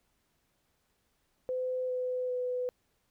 sine tone with pitch steps, 509 / 504 / 499.1 Hz, C5 / B4 / B4, -48 / +35 / +18 cents, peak -30 dBFS, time 1.49-2.69 s, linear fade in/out 0 ms, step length 400 ms, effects pink hiss -75 dBFS RMS until 3.1 s

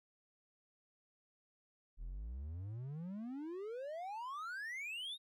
triangle exponential sweep, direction up, 37 to 3800 Hz, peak -40 dBFS, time 1.97-5.18 s, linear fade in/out 50 ms, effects none

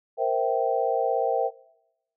sine chord, C dominant seventh, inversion third, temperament equal with one note detuned, 466.2 / 523.3 / 659.3 / 777.2 Hz, Bb4 / C5 / E5 / G5, 0 / 0 / 0 / -15 cents, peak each -27 dBFS, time 0.17-1.51 s, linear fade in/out 50 ms, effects noise-tail reverb RT60 0.9 s tail -22 dB re dry

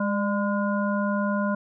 harmonic tone with a mistuned harmonic, 204.8 Hz, G#3, 24 cents flat, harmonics 1 / 3 / 5 / 7, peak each -24 / -29 / -31 / -32 dBFS, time 0-1.55 s, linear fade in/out 5 ms, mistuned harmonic 3, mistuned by -42 cents, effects none

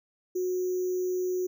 sine tone with sample-and-hold, 365 Hz, F#4, 24 cents flat, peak -26 dBFS, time 0.35-1.47 s, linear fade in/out 10 ms, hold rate 6300 Hz, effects none

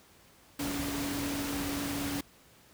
sine tone in noise, 283.4 Hz, C#4, 38 cents sharp, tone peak -34 dBFS, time 0.59-2.21 s, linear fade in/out 5 ms, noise pink, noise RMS -36 dBFS, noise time 0.59-2.21 s, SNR -1 dB, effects pink hiss -59 dBFS RMS until 2.73 s + high-pass 60 Hz 12 dB/octave

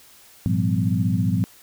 sine tone cluster, 104.3 / 119 / 174.6 / 196.3 / 252.5 Hz, G#2 / A#2 / F3 / G3 / B3, +8 / +36 / 0 / +3 / +39 cents, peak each -23 / -25 / -23 / -26 / -28 dBFS, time 0.46-1.44 s, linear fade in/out 0 ms, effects white hiss -50 dBFS RMS until 1.62 s

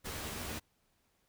pink noise with comb filter, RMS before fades -41 dBFS, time 0.04-0.6 s, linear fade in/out 20 ms, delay 13 ms, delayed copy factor +0.65, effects pink hiss -75 dBFS RMS until 1.28 s

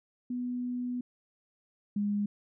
sine tone pair in turn, 246.9 / 205.1 Hz, B3 / G#3, 0 / -21 cents, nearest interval minor third, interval 321 cents, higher first, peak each -31 / -27 dBFS, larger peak second, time 0.3-1.01 / 1.96-2.26 s, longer first, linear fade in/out 5 ms, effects none

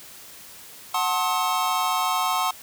square chord, F# diminished seventh, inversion none, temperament just, 740 / 888 / 1065.6 / 1278.7 Hz, F#5 / A5 / C6 / Eb6, 0 / +16 / +31 / +47 cents, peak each -28 / -29 / -26 / -29 dBFS, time 0.94-2.51 s, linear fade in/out 5 ms, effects white hiss -44 dBFS RMS until 2.62 s + high-pass 60 Hz 12 dB/octave

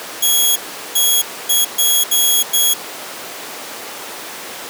10% pulse tone bursts at uneven times, 3322 Hz, G#7, in tune, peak -3 dBFS, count 6, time 0.22-0.56 / 0.95-1.22 / 1.49-1.65 / 1.78-2.04 / 2.11-2.43 / 2.53-2.74 s, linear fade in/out 10 ms, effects pink hiss -28 dBFS RMS until 4.69 s + high-pass 400 Hz 12 dB/octave

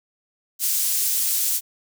pink high-pass noise, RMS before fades -22 dBFS, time 0.59-1.61 s, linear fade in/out 50 ms, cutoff 7700 Hz, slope 12 dB/octave, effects none

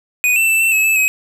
square tone with pitch steps, 2482 / 2674 / 2652 / 2684 / 2581 / 2620 / 2539 Hz, D#7 / E7 / E7 / E7 / E7 / E7 / D#7, -5 / +24 / +10 / +31 / -37 / -11 / +34 cents, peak -12 dBFS, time 0.24-1.08 s, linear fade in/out 0 ms, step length 120 ms, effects 8-bit

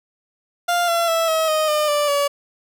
30% pulse tone with pitch steps, 698.5 / 678.6 / 659.3 / 640.5 / 622.3 / 604.6 / 587.4 / 570.6 Hz, F5 / F5 / E5 / E5 / D#5 / D#5 / D5 / C#5, 0 / -50 / 0 / -50 / 0 / -50 / 0 / +50 cents, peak -14 dBFS, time 0.68-2.28 s, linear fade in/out 10 ms, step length 200 ms, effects none

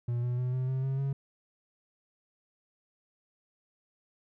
triangle tone with pitch steps, 120 / 122.73 / 125.53 / 128.39 / 131.32 / 134.31 / 137.37 Hz, B2 / B2 / B2 / C3 / C3 / C3 / C#3, -49 / -10 / +29 / -32 / +7 / +46 / -15 cents, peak -26 dBFS, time 0.08-1.13 s, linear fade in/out 5 ms, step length 150 ms, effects none

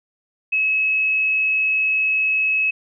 sine tone, 2575 Hz, E7, 41 cents flat, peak -16 dBFS, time 0.52-2.71 s, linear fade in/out 10 ms, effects none

